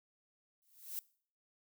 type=noise with exponential growth; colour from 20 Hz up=violet; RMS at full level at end=-38 dBFS; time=0.62-0.99 s; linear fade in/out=0 ms; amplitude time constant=79 ms; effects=noise-tail reverb RT60 0.5 s tail -22 dB re dry